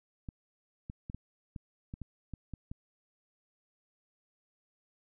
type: clicks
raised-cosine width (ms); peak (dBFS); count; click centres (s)
5; -28; 10; 0.288 / 0.899 / 1.099 / 1.146 / 1.562 / 1.939 / 2.017 / 2.337 / 2.537 / 2.715
effects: none